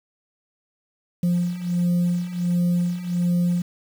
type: beating tone pair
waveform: sine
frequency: 174.61 / 176.01 Hz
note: F3 / F3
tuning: 0 / +14 cents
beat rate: 1.4 Hz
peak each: -22 / -19 dBFS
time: 1.23-3.62 s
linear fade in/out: 5 ms
effects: tanh soft clip ceiling -16 dBFS + 7-bit